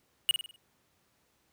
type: tone with echo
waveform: square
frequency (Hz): 2900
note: F#7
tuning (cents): -35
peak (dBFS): -21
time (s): 0.29-0.31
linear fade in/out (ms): 0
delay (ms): 50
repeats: 5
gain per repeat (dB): -7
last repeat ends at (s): 0.56
effects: pink hiss -71 dBFS RMS until 1.52 s + high-pass 80 Hz 12 dB/octave